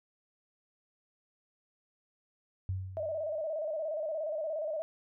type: tone with exponential decay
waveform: sine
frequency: 94.2 Hz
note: F#2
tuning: 32 cents sharp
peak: -29 dBFS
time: 2.69-3.43 s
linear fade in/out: 0 ms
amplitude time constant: 160 ms
type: tone with vibrato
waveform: sine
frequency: 622.3 Hz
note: D#5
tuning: in tune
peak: -32 dBFS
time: 2.97-4.82 s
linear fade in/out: 0 ms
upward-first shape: square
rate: 17 Hz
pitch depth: 68 cents each way
effects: none